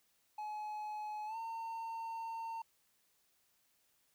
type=tone with pitch glide; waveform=triangle; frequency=848 to 908.9 Hz; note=G#5 to A#5; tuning=+36 to -44 cents; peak=-38 dBFS; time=0.38-2.62 s; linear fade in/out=5 ms; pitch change=+120 cents; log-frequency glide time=1.26-1.37 s; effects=white hiss -75 dBFS RMS until 4.14 s